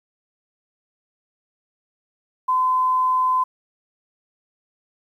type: tone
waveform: sine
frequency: 1022 Hz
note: C6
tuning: 41 cents flat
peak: -16 dBFS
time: 2.48-3.44 s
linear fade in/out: 10 ms
effects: 9-bit